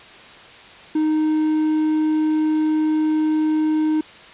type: tone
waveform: triangle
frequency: 310 Hz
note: D#4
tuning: 6 cents flat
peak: -14 dBFS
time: 0.95-4.01 s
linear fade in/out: 5 ms
effects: white hiss -42 dBFS RMS until 4.33 s + resampled to 8000 Hz